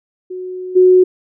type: tone with level steps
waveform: sine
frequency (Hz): 367.6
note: F#4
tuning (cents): -11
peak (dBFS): -23 / -5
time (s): 0.3-1.04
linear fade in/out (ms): 10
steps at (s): 0.75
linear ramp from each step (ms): 20
effects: none